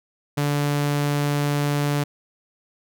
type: tone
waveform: sawtooth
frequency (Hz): 145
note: D3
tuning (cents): -22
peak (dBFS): -16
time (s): 0.37-2.04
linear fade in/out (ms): 10
effects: none